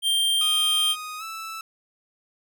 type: tone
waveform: square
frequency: 3173 Hz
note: G7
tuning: 20 cents sharp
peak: -20 dBFS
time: 0.02-0.96 s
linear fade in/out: 50 ms
type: tone with pitch glide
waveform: sawtooth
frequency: 1244.5 to 1318.5 Hz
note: D#6 to E6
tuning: 0 to 0 cents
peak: -29 dBFS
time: 0.41-1.61 s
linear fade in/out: 2 ms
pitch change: +100 cents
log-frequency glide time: 1.18-1.23 s
effects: none